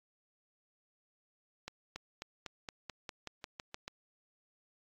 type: accelerating click train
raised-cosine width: 0.2 ms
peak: -24 dBFS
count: 12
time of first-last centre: 1.68-3.88 s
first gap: 280 ms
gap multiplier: 0.93
effects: AAC 48 kbps